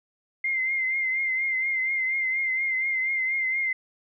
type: tone with vibrato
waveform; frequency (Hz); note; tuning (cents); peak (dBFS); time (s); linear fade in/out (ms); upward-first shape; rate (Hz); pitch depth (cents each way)
sine; 2093; C7; 0; -23; 0.44-3.73; 5; triangle; 4.2; 49
effects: none